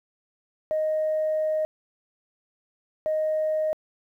sine tone bursts at uneven times, 622.3 Hz, D#5, in tune, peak -21 dBFS, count 2, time 0.71-1.65 / 3.06-3.73 s, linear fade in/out 0 ms, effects tanh soft clip ceiling -18 dBFS + 10-bit

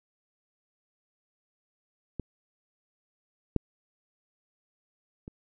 clicks, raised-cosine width 3 ms, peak -20 / -11 / -28 dBFS, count 3, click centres 2.197 / 3.563 / 5.279 s, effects none

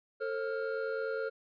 triangle tone cluster, 446.3 / 536 / 1403 Hz, A4 / C5 / F6, +25 / +42 / +8 cents, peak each -33 / -35 / -38 dBFS, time 0.2-1.3 s, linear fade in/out 20 ms, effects resampled to 11025 Hz

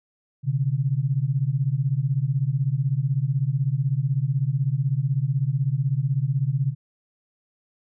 sine beating tone pair, 127.9 / 143.9 Hz, C3 / D3, -39 / -35 cents, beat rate 16 Hz, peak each -23 dBFS, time 0.43-6.75 s, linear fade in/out 50 ms, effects none

